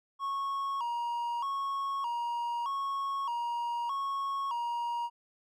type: tone with vibrato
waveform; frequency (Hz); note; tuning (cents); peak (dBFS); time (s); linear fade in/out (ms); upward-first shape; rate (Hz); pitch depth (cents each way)
triangle; 1021; C6; -43; -29; 0.19-5.1; 50; square; 0.81; 130
effects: none